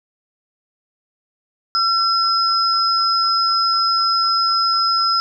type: tone pair together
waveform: sine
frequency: 1348 / 5089 Hz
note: E6 / D#8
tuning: +38 / +38 cents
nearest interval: octave + major seventh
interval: 2300 cents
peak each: -17 dBFS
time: 1.75-5.2 s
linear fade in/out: 0 ms
effects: none